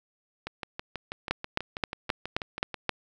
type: two click trains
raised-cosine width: 0.3 ms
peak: -18 / -9 dBFS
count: 15 / 7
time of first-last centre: 0.47-2.743 / 1.31-2.893 s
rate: 6.16 / 3.79 Hz
effects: none